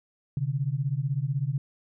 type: beating tone pair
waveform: sine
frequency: 130 / 146 Hz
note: C3 / D3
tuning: -11 / -10 cents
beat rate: 16 Hz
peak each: -28 dBFS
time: 0.37-1.58 s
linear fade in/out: 2 ms
effects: none

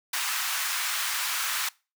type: high-pass noise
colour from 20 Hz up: pink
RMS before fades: -29 dBFS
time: 0.13-1.69 s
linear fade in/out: 5 ms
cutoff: 1100 Hz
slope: 24 dB/octave
effects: noise-tail reverb RT60 0.3 s tail -23 dB re dry

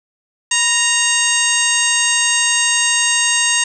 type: harmonic tone with a mistuned harmonic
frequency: 932 Hz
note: A#5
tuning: 1 cent flat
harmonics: 1 / 2 / 3 / 4 / 5 / 6 / 7 / 8 / 9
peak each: -26 / -20 / -19 / -23 / -27 / -29 / -19 / -25 / -19 dBFS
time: 0.51-3.64 s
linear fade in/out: 5 ms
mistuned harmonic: 1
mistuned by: +100 cents
effects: none

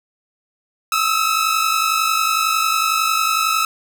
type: tone pair together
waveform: sawtooth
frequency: 1274 / 1325 Hz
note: D#6 / E6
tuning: +41 / +9 cents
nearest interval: minor second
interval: 68 cents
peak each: -15 dBFS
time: 0.92-3.65 s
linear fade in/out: 2 ms
effects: none

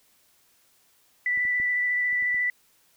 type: tone with vibrato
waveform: sine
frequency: 1975.5 Hz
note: B6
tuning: in tune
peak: -22 dBFS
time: 1.26-2.5 s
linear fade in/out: 2 ms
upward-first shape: square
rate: 14 Hz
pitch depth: 10 cents each way
type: clicks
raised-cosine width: 3 ms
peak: -37 / -36 / -31 / -41 / -39 / -38 dBFS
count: 6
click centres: 1.375 / 1.452 / 1.6 / 2.128 / 2.225 / 2.345 s
effects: white hiss -63 dBFS RMS until 2.96 s

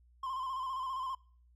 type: tone with vibrato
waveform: triangle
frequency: 1046.5 Hz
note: C6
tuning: in tune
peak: -33 dBFS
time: 0.23-1.15 s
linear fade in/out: 5 ms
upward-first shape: square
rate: 15 Hz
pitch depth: 43 cents each way
effects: noise-tail reverb RT60 0.5 s tail -25 dB re dry + added 60 Hz sine -61 dBFS peak until 1.55 s

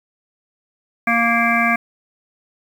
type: harmonic tone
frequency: 233 Hz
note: A#3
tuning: 1 cent flat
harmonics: 1 / 3 / 5 / 7 / 9 / 10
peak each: -21 / -21 / -21 / -21 / -21 / -21 dBFS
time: 1.07-1.76 s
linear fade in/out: 5 ms
effects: 7-bit

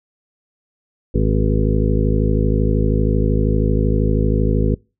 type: harmonic tone with a mistuned harmonic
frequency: 52.8 Hz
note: G#1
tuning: 29 cents sharp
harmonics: 1 / 2 / 3 / 4 / 5 / 7 / 8 / 9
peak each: -17 / -20 / -22 / -23 / -24 / -25 / -26 / -27 dBFS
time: 1.14-4.75 s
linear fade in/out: 10 ms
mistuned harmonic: 9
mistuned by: +34 cents
effects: noise-tail reverb RT60 0.3 s tail -26 dB re dry

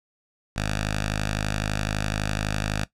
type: tone with notch filter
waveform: 5% pulse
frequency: 51.91 Hz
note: G#1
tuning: in tune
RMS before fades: -27 dBFS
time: 0.56-2.84 s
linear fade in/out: 5 ms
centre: 390 Hz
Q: 0.53
effects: noise-tail reverb RT60 0.1 s tail -17 dB re dry + low-pass 9000 Hz 12 dB/octave

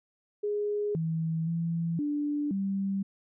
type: tone with pitch steps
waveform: sine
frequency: 414.6 / 162.1 / 167.1 / 293 / 195.5 Hz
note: G#4 / E3 / E3 / D4 / G3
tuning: -3 / -29 / +24 / -4 / -4 cents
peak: -27 dBFS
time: 0.43-3.03 s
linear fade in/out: 10 ms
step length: 520 ms
effects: none

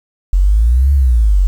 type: exponential two-way sweep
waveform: sine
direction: up then down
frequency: 43.99 to 71.5 to 43.99 Hz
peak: -7 dBFS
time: 0.33-1.47 s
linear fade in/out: 0 ms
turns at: 0.93 s
effects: 7-bit

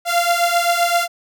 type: beating tone pair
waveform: sawtooth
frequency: 688 / 695.7 Hz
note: F5 / F5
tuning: -26 / -7 cents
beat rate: 7.7 Hz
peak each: -14 dBFS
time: 0.05-1.08 s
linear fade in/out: 50 ms
effects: none

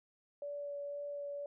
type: tone with vibrato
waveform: sine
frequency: 574 Hz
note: D5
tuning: 40 cents flat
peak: -39 dBFS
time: 0.42-1.46 s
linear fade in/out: 2 ms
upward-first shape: sine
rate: 2 Hz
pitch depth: 9 cents each way
effects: none

